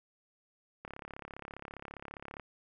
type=click train; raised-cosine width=0.5 ms; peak=-28 dBFS; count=55; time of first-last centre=0.85-2.397 s; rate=34.9 Hz; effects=none